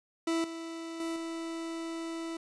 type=tone with level steps; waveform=40% pulse; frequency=329.6 Hz; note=E4; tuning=in tune; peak=-27 / -37 / -32 / -35 dBFS; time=0.27-2.37 s; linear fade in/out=5 ms; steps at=0.44 / 1 / 1.16 s; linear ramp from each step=2 ms; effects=resampled to 22050 Hz + 9-bit